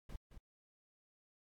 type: noise with echo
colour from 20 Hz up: brown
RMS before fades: -45 dBFS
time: 0.09-0.16 s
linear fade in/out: 5 ms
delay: 220 ms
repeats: 1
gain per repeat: -8 dB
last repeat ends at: 0.38 s
effects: AAC 64 kbps